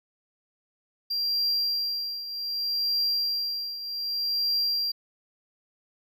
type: tone with tremolo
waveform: triangle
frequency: 4748 Hz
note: D8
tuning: 18 cents sharp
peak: -21 dBFS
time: 1.1-4.92 s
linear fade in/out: 10 ms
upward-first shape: triangle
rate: 0.65 Hz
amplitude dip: 75%
effects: none